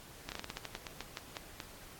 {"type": "slowing click train", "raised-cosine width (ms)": 0.2, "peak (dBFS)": -22, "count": 14, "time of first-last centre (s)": [0.29, 1.602], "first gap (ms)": 29, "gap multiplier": 1.19, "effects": ["pink hiss -53 dBFS RMS until 1.99 s", "AAC 64 kbps"]}